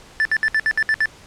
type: tone bursts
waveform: triangle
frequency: 1760 Hz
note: A6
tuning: in tune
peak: -13 dBFS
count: 8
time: 0.2-1.057 s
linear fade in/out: 0 ms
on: 52 ms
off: 63 ms
effects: pink hiss -45 dBFS RMS until 1.26 s + low-pass 8000 Hz 12 dB/octave